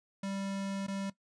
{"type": "tone with dropouts", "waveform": "square", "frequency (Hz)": 196, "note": "G3", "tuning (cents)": 0, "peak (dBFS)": -35, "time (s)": [0.23, 1.1], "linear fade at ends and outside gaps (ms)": 5, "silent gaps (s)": [0.867, 0.881], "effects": ["noise-tail reverb RT60 0.1 s tail -17 dB re dry", "resampled to 22050 Hz"]}